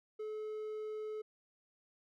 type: tone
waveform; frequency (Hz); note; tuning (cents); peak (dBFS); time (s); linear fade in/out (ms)
triangle; 430; A4; -40; -37; 0.19-1.22; 10
effects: none